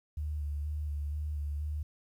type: tone with vibrato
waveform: sine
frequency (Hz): 74.2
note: D2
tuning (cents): +18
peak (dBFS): -32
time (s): 0.17-1.83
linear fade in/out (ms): 5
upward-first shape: square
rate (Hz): 2.1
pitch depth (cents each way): 26
effects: 11-bit